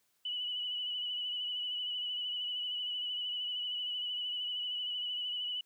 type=tone with vibrato; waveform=sine; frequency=2960 Hz; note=F#7; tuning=in tune; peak=-34 dBFS; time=0.25-5.61 s; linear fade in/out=5 ms; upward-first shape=sine; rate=13 Hz; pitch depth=31 cents each way; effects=white hiss -75 dBFS RMS until 5.65 s + high-pass 100 Hz 12 dB/octave